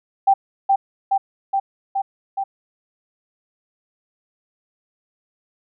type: tone with echo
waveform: sine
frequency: 784 Hz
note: G5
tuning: in tune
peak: -10 dBFS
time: 0.27-0.34 s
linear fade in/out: 10 ms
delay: 420 ms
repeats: 5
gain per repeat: -2 dB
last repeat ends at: 2.44 s
effects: none

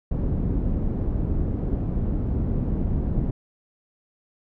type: low-pass noise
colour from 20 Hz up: pink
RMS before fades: -24 dBFS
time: 0.11-3.31 s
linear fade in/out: 5 ms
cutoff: 270 Hz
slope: 12 dB/octave
effects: none

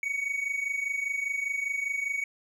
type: tone pair together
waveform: triangle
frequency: 2225 / 2250 Hz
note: C#7 / C#7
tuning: +6 / +25 cents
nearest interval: unison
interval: 19 cents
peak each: -32 / -28 dBFS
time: 0.03-2.24 s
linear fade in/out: 2 ms
effects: none

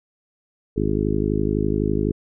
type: harmonic tone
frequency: 51.91 Hz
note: G#1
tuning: in tune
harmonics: 1 / 2 / 3 / 4 / 5 / 6 / 7 / 8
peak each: -27 / -27 / -27 / -27 / -27 / -27 / -27 / -27 dBFS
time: 0.76-2.12 s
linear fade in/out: 10 ms
effects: none

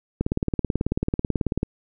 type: click train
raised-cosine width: 3 ms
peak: -9 dBFS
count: 27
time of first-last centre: 0.21-1.631 s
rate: 18.3 Hz
effects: none

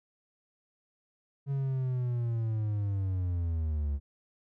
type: linear sweep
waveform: triangle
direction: down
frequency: 140 to 69.3 Hz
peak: -26 dBFS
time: 1.46-4 s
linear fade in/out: 50 ms
effects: none

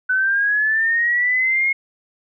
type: linear sweep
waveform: sine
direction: up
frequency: 1497 to 2164 Hz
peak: -15 dBFS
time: 0.09-1.73 s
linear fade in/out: 10 ms
effects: none

